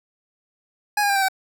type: tone with pitch steps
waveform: 25% pulse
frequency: 830 / 812.9 / 796.2 / 779.8 / 763.8 Hz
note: G#5 / G#5 / G5 / G5 / G5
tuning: -1 / -37 / +27 / -9 / -45 cents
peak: -14 dBFS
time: 0.97-1.285 s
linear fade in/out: 5 ms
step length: 63 ms
effects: none